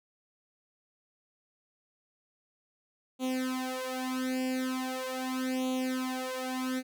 sawtooth tone with flanger, 257.7 Hz, C4, 26 cents flat, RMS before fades -33 dBFS, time 3.19-6.83 s, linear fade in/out 50 ms, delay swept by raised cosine 0.29 to 3.49 ms, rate 0.4 Hz, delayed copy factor +0.95, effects none

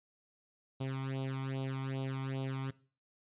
sawtooth tone with flanger, 133.6 Hz, C3, 36 cents sharp, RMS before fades -37 dBFS, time 0.8-2.71 s, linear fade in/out 10 ms, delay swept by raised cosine 0.27 to 0.92 ms, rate 2.5 Hz, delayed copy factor +0.9, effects noise-tail reverb RT60 0.4 s tail -19 dB re dry + resampled to 8000 Hz

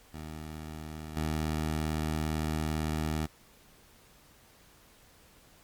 15% pulse tone with level steps, 77.78 Hz, D#2, in tune, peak -33 / -23 dBFS, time 0.13-3.27 s, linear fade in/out 20 ms, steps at 1.16 s, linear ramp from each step 10 ms, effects pink hiss -59 dBFS RMS until 5.63 s + MP3 96 kbps

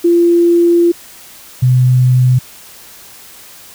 sine tone pair in turn, 343.2 / 126.57 Hz, F4 / B2, -30 / +43 cents, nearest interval octave + perfect fourth, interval 1727 cents, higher first, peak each -6 dBFS, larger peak neither, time 0.04-0.92 / 1.62-2.39 s, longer first, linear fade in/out 10 ms, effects white hiss -37 dBFS RMS until 3.74 s

